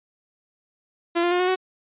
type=tone with pitch steps; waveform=sawtooth; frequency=341.5 / 349.1 / 356.8 / 364.7 / 372.8 Hz; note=F4 / F4 / F4 / F#4 / F#4; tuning=-39 / -1 / +37 / -25 / +13 cents; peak=-15 dBFS; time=1.15-1.56 s; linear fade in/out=20 ms; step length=82 ms; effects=resampled to 8000 Hz